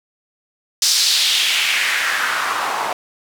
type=noise with band-pass filter sweep; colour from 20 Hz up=white; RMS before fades=-18 dBFS; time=0.82-2.93 s; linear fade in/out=2 ms; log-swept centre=5300 to 810 Hz; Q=2.4; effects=none